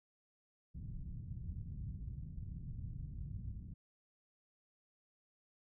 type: low-pass noise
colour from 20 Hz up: white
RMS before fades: -45 dBFS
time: 0.74-3.74 s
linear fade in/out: 10 ms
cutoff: 140 Hz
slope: 24 dB/octave
effects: none